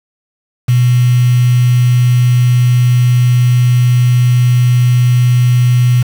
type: tone with quantisation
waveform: sine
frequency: 123.47 Hz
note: B2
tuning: in tune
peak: -6 dBFS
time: 0.68-6.03 s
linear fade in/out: 10 ms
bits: 4
effects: none